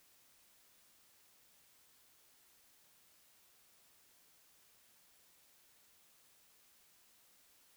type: silence
effects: white hiss -68 dBFS RMS until 7.76 s